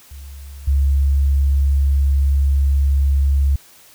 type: tone with level steps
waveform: sine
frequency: 69.3 Hz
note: C#2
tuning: in tune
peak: -32 / -12 dBFS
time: 0.11-3.56 s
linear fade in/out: 5 ms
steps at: 0.67 s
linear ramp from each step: 10 ms
effects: white hiss -47 dBFS RMS until 3.94 s